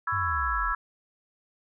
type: chord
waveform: sine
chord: C# minor seventh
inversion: third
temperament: just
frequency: 997.9 / 1108.7 / 1330.5 / 1663.1 Hz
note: B5 / C#6 / E6 / G#6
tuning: +18 / 0 / +16 / +2 cents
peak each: -34 / -33 / -28 / -31 dBFS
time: 0.07-0.75 s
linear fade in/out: 5 ms
type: linear sweep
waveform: sine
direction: down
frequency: 103.83 to 35.76 Hz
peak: -32 dBFS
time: 0.12-0.73 s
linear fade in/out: 10 ms
effects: none